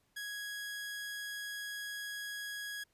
sawtooth tone, 1661.2 Hz, G#6, in tune, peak -36 dBFS, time 0.16-2.84 s, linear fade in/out 10 ms, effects pink hiss -75 dBFS RMS until 2.93 s + resampled to 32000 Hz

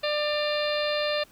harmonic tone with a mistuned harmonic, 596 Hz, D5, 25 cents sharp, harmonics 1 / 2 / 3 / 4 / 5 / 6 / 7 / 8, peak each -26 / -35 / -34 / -37 / -36 / -35 / -35 / -41 dBFS, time 0.03-1.24 s, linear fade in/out 10 ms, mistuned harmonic 5, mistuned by -110 cents, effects pink hiss -56 dBFS RMS until 1.31 s

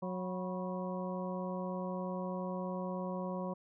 harmonic tone with a mistuned harmonic, 183.2 Hz, F#3, 17 cents flat, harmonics 1 / 2 / 3 / 4 / 5 / 6, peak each -38 / -45 / -41 / -49 / -45 / -49 dBFS, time 0.02-3.54 s, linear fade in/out 10 ms, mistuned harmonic 5, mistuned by +100 cents, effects none

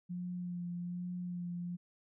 sine tone with vibrato, 176.7 Hz, F3, 21 cents sharp, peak -37 dBFS, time 0.09-1.77 s, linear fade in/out 20 ms, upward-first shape sine, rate 1.2 Hz, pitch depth 21 cents each way, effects none

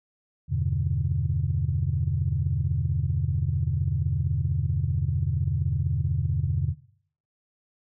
sine chord, E minor seventh, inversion none, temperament equal with one note detuned, 82.41 / 98 / 126.21 / 146.83 Hz, E2 / G2 / B2 / D3, 0 / 0 / +38 / 0 cents, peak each -28 dBFS, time 0.48-6.75 s, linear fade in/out 50 ms, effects noise-tail reverb RT60 0.6 s tail -20 dB re dry + tanh soft clip ceiling -13 dBFS

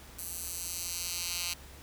10% pulse tone with high-pass filter sweep, 174.3 Hz, F3, 3 cents flat, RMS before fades -37 dBFS, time 0.18-1.54 s, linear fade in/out 10 ms, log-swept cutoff 9900 to 3500 Hz, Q 1, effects added 69 Hz sine -52 dBFS peak until 1.82 s + pink hiss -52 dBFS RMS until 1.82 s

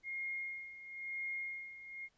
sine tone with tremolo, 2139 Hz, C7, 38 cents sharp, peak -37 dBFS, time 0.03-2.09 s, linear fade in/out 50 ms, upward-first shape sine, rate 0.99 Hz, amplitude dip 75%, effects pink hiss -75 dBFS RMS until 2.17 s + resampled to 16000 Hz

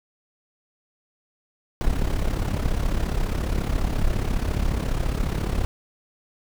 brown noise with amplitude modulation, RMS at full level -20 dBFS, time 1.81-5.65 s, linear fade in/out 0 ms, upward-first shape sine, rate 34.5 Hz, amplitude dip 70%, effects none

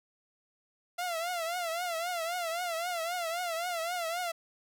sawtooth tone with vibrato, 686 Hz, F5, 31 cents flat, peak -28 dBFS, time 0.98-4.32 s, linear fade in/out 10 ms, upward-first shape triangle, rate 3.8 Hz, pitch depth 120 cents each way, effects none

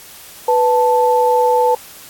sine tone pair together, 493.9 / 880 Hz, B4 / A5, 0 / 0 cents, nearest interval minor seventh, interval 1000 cents, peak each -13 dBFS, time 0.48-1.75 s, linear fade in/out 5 ms, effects white hiss -38 dBFS RMS until 2.09 s + AAC 64 kbps

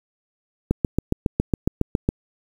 click train, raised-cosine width 3 ms, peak -5 dBFS, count 11, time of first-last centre 0.71-2.089 s, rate 7.25 Hz, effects 7-bit

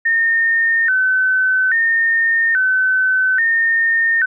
sine tone with vibrato, 1667 Hz, G#6, 6 cents sharp, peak -12 dBFS, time 0.05-4.26 s, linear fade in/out 10 ms, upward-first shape square, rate 0.6 Hz, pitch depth 160 cents each way, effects none

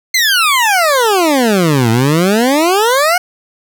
20% pulse exponential two-way sweep, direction down then up, 2124 to 110 to 741 Hz, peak -4 dBFS, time 0.14-3.18 s, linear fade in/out 5 ms, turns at 1.9 s, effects none

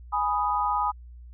sine chord, G# minor, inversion none, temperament equal, 830.6 / 987.8 / 1244.5 Hz, G#5 / B5 / D#6, 0 / 0 / 0 cents, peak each -27 dBFS, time 0.12-0.92 s, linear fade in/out 20 ms, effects added 60 Hz sine -42 dBFS peak until 1.33 s

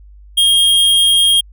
square tone, 3241 Hz, G#7, 43 cents flat, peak -9 dBFS, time 0.37-1.41 s, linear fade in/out 10 ms, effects added 50 Hz sine -37 dBFS peak until 1.52 s

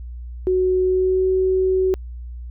sine tone with pitch glide, 370 to 375.4 Hz, F#4 to F#4, 0 to +25 cents, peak -15 dBFS, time 0.47-1.94 s, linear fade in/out 0 ms, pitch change +25 cents, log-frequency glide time 0.82-1.28 s, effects added 60 Hz sine -30 dBFS peak until 2.5 s

